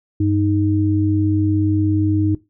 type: tone pair together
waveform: sine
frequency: 98 / 311.1 Hz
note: G2 / D#4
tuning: 0 / 0 cents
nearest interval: octave + minor sixth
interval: 2000 cents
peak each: -17 / -17 dBFS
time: 0.2-2.35 s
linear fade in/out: 5 ms
effects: noise-tail reverb RT60 0.2 s tail -17 dB re dry